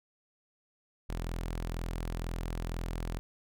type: tone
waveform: sawtooth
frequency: 42.06 Hz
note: E1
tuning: 36 cents sharp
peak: -30 dBFS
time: 1.09-3.19 s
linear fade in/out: 0 ms
effects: none